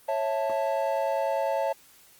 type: chord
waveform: triangle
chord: A major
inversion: first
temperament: just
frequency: 550 / 660 / 880 Hz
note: C#5 / E5 / A5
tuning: -14 / +2 / 0 cents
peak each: -26 / -27 / -28 dBFS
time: 0.08-1.73 s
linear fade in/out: 10 ms
effects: white hiss -56 dBFS RMS until 2.19 s + Opus 32 kbps